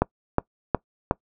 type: click train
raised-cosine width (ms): 1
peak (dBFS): -4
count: 4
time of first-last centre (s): 0.02-1.111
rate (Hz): 2.75
effects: noise-tail reverb RT60 0.1 s tail -24 dB re dry